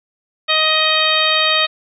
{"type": "harmonic tone", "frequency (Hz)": 626, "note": "D#5", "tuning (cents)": 10, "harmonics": [1, 2, 3, 4, 5, 6, 7], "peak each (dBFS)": [-22, -20, -21, -20, -20, -18, -24], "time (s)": [0.48, 1.67], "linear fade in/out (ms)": 20, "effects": []}